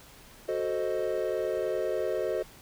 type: chord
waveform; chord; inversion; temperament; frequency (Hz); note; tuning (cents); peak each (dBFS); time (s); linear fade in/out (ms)
triangle; F# diminished seventh; none; equal; 370 / 440 / 523.3 / 622.3; F#4 / A4 / C5 / Eb5; 0 / 0 / 0 / 0; -31; 0.48-2.43; 10
effects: pink hiss -52 dBFS RMS until 2.61 s